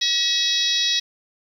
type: harmonic tone with a mistuned harmonic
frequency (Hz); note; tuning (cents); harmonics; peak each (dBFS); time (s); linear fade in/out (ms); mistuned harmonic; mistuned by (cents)
641; E5; -49; 3 / 4 / 5 / 6 / 7 / 8 / 9; -30 / -32 / -26 / -21 / -28 / -26 / -29; 0.01-1; 10; 5; +71
effects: 8-bit